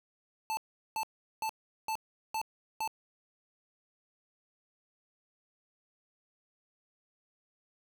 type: tone bursts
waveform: square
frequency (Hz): 880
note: A5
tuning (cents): 0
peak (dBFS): -32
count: 6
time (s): 0.5-2.876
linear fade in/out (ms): 0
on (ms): 71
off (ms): 390
effects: none